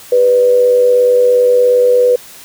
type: tone with amplitude modulation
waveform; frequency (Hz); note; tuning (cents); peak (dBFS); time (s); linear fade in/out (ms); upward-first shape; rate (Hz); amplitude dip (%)
sine; 493.9; B4; 0; -4; 0.12-2.16; 5; sine; 97.1; 45
effects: white hiss -36 dBFS RMS until 2.44 s